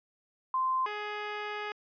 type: tone pair in turn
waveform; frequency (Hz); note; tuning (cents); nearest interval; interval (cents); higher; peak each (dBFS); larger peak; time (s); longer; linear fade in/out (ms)
sine / 10% pulse; 1040 / 418.4; C6 / G#4; -11 / +13; octave + major third; 1576; first; -26; neither; 0.54-0.86 / 0.86-1.72; second; 2
effects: resampled to 11025 Hz